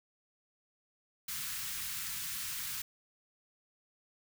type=band-stop noise; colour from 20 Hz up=white; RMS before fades=-39 dBFS; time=1.28-2.82 s; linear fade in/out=5 ms; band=190 to 1200 Hz; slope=24 dB/octave; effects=none